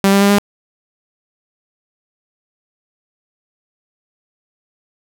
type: tone with pitch steps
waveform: sawtooth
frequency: 196 / 198.28 / 200.6 / 202.9 Hz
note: G3 / G3 / G3 / G#3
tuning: 0 / +20 / +40 / -40 cents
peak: -5 dBFS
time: 0.04-0.384 s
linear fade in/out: 0 ms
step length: 86 ms
effects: none